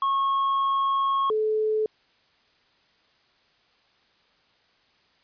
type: tone pair in turn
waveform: triangle / sine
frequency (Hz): 1093 / 432.6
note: C#6 / A4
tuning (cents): -25 / -29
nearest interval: octave + major third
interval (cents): 1604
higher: first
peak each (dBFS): -19 / -21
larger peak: first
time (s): 0.02-1.3 / 1.3-1.86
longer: first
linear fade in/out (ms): 2
effects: white hiss -63 dBFS RMS until 5.23 s + resampled to 11025 Hz